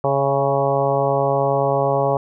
harmonic tone with a mistuned harmonic, 138.6 Hz, C#3, in tune, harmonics 1 / 2 / 3 / 4 / 5 / 6 / 7 / 8, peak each -24 / -31 / -23 / -20 / -23 / -24 / -28 / -28 dBFS, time 0.04-2.17 s, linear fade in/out 2 ms, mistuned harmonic 5, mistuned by -24 cents, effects none

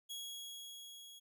sawtooth tone with level ramp, 3322 Hz, G#7, in tune, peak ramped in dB -39 to -50 dBFS, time 0.09-1.2 s, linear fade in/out 20 ms, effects none

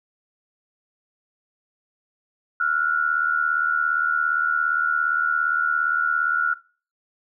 sine tone pair together, 1366.6 / 1444 Hz, F6 / F#6, -38 / -43 cents, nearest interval minor second, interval 95 cents, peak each -22 / -21 dBFS, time 2.6-6.54 s, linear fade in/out 5 ms, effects noise-tail reverb RT60 0.4 s tail -21 dB re dry

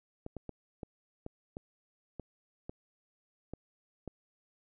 clicks, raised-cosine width 2 ms, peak -27 dBFS, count 10, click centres 0.264 / 0.367 / 0.493 / 0.832 / 1.264 / 1.569 / 2.197 / 2.695 / 3.536 / 4.077 s, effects none

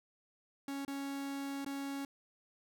45% pulse tone with dropouts, 277.2 Hz, C#4, in tune, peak -38 dBFS, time 0.68-2.05 s, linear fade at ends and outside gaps 2 ms, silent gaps 0.85-0.879 / 1.647-1.662 s, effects none

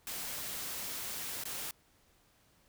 white noise with dropouts, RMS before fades -40 dBFS, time 0.07-1.71 s, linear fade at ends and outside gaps 1 ms, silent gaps 1.437-1.454 s, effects pink hiss -68 dBFS RMS until 2.68 s

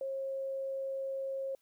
sine tone, 539 Hz, C#5, 49 cents flat, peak -34 dBFS, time 0.01-1.55 s, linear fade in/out 2 ms, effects white hiss -75 dBFS RMS until 1.61 s

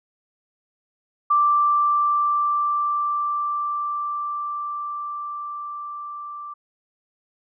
sine tone with level ramp, 1174.7 Hz, D6, in tune, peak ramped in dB -14 to -32 dBFS, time 1.3-6.54 s, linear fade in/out 10 ms, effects none

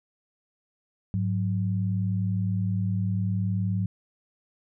sine tone pair together, 103.83 / 183.41 Hz, G#2 / F#3, 0 / -15 cents, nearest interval minor seventh, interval 985 cents, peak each -25 / -28 dBFS, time 1.14-3.86 s, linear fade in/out 0 ms, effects none

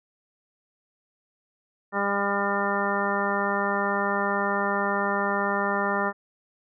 harmonic tone, 200.5 Hz, G3, 39 cents sharp, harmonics 1 / 2 / 3 / 4 / 5 / 6 / 7 / 9, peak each -31 / -31 / -31 / -31 / -31 / -31 / -31 / -31 dBFS, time 1.92-6.13 s, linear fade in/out 50 ms, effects none

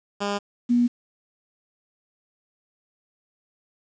10% pulse / sine tone pair in turn, 202.7 / 241.5 Hz, G#3 / B3, -42 / -39 cents, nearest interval minor third, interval 303 cents, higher second, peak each -16 dBFS, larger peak neither, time 0.2-0.39 / 0.69-0.88 s, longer neither, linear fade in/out 20 ms, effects resampled to 16000 Hz + 8-bit

